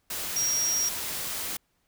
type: tone in noise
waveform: sine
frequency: 5650 Hz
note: F8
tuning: 19 cents sharp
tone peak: -24 dBFS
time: 0.36-0.89 s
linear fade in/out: 5 ms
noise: white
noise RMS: -33 dBFS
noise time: 0.1-1.57 s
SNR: +6 dB
effects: pink hiss -72 dBFS RMS until 1.87 s